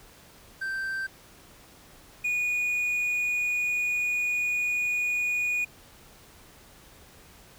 triangle tone pair in turn, 1563 / 2457 Hz, G6 / D#7, -6 / -22 cents, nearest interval minor sixth, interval 784 cents, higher second, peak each -27 / -23 dBFS, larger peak second, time 0.61-1.07 / 2.24-5.65 s, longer second, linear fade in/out 10 ms, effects pink hiss -53 dBFS RMS until 7.58 s

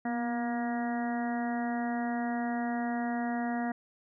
harmonic tone with a mistuned harmonic, 236.9 Hz, A#3, 28 cents sharp, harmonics 1 / 2 / 3 / 4 / 5 / 6 / 7 / 8, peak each -31 / -45 / -35 / -45 / -49 / -46 / -45 / -43 dBFS, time 0.05-3.72 s, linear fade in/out 5 ms, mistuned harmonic 1, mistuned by +29 cents, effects none

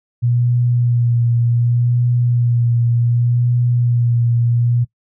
sine tone with vibrato, 120 Hz, B2, 49 cents flat, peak -12 dBFS, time 0.22-4.85 s, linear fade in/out 20 ms, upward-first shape sine, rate 0.67 Hz, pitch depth 24 cents each way, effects noise-tail reverb RT60 0.1 s tail -20 dB re dry

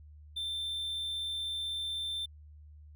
triangle tone, 3562 Hz, A7, 21 cents sharp, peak -32 dBFS, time 0.36-2.26 s, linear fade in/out 10 ms, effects added 75 Hz sine -50 dBFS peak until 2.95 s

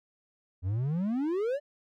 triangle exponential sweep, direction up, 86 to 603 Hz, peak -25 dBFS, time 0.62-1.6 s, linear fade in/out 50 ms, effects none

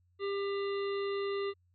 harmonic tone with a mistuned harmonic, 398.3 Hz, G4, 28 cents sharp, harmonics 1 / 3 / 5 / 7 / 9 / 10, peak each -32 / -42 / -46 / -49 / -51 / -52 dBFS, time 0.19-1.54 s, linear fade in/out 50 ms, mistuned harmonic 10, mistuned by +30 cents, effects added 89 Hz sine -67 dBFS peak until 1.74 s

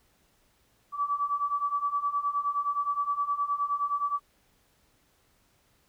sine beating tone pair, 1146 / 1155.6 Hz, D6 / D6, -43 / -28 cents, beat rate 9.6 Hz, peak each -31 / -28 dBFS, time 0.92-4.2 s, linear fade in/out 50 ms, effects pink hiss -67 dBFS RMS until 5.88 s

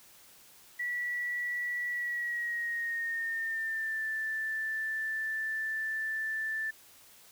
sine tone with pitch glide, 1946 to 1764 Hz, B6 to A6, -26 to +4 cents, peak -31 dBFS, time 0.79-6.71 s, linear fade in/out 10 ms, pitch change -170 cents, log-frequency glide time 1.9-4.05 s, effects white hiss -57 dBFS RMS until 7.31 s

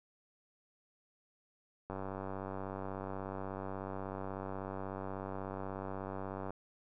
click train, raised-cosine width 1 ms, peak -27 dBFS, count 445, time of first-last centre 1.9-6.506 s, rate 96.4 Hz, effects none

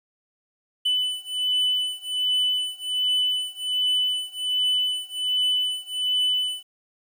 triangle beating tone pair, 2997 / 2998.3 Hz, F#7 / F#7, +22 / +22 cents, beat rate 1.3 Hz, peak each -23 / -24 dBFS, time 0.85-6.63 s, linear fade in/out 10 ms, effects 9-bit

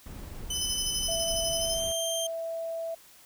brown noise, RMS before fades -40 dBFS, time 0.06-1.92 s, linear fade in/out 0 ms
20% pulse tone with pitch glide, 3020 to 3163 Hz, F#7 to G7, +35 to +15 cents, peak -24 dBFS, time 0.5-2.27 s, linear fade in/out 5 ms, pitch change +80 cents, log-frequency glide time 1.55-1.88 s
25% pulse tone with tremolo, 5150 Hz, E8, 41 cents flat, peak -26 dBFS, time 0.53-1.8 s, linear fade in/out 50 ms, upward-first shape square, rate 12 Hz, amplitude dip 70%
sine tone, 660 Hz, E5, 2 cents sharp, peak -31 dBFS, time 1.08-2.95 s, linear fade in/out 10 ms
effects white hiss -55 dBFS RMS until 3.25 s

